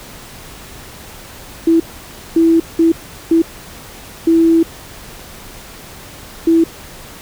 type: tone bursts at uneven times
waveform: sine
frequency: 329.6 Hz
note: E4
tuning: in tune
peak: -7 dBFS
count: 6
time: 1.67-1.8 / 2.36-2.6 / 2.79-2.92 / 3.31-3.42 / 4.27-4.63 / 6.47-6.64 s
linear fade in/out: 5 ms
effects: pink hiss -35 dBFS RMS until 7.21 s